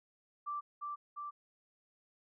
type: tone with echo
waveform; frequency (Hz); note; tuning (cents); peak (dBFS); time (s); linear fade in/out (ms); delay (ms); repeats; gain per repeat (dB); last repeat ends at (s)
sine; 1172; D6; -4; -36; 0.46-0.61; 20; 350; 2; -2; 1.31
effects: none